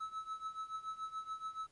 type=tone with tremolo; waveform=triangle; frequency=1300 Hz; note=E6; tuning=24 cents flat; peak=-35 dBFS; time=0-1.67 s; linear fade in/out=10 ms; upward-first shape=triangle; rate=7 Hz; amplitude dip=90%; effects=pink hiss -71 dBFS RMS until 1.71 s + MP3 48 kbps